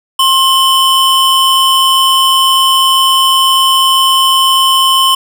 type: tone pair together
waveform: square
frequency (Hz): 1063 / 3021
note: C6 / F#7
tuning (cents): +27 / +35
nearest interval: octave + tritone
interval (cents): 1808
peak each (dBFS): -10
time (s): 0.19-5.15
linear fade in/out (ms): 5
effects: none